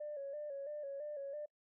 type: tone with vibrato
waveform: sine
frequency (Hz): 575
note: D5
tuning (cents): -37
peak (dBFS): -40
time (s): 0-1.46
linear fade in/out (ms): 10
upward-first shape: square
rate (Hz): 3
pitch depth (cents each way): 62
effects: noise-tail reverb RT60 0.1 s tail -26 dB re dry + tanh soft clip ceiling -36 dBFS